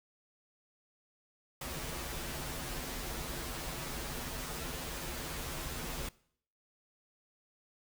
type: noise with comb filter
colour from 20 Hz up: pink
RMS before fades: -40 dBFS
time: 1.61-6.09 s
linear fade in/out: 5 ms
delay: 10 ms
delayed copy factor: -1
effects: noise-tail reverb RT60 0.6 s tail -21 dB re dry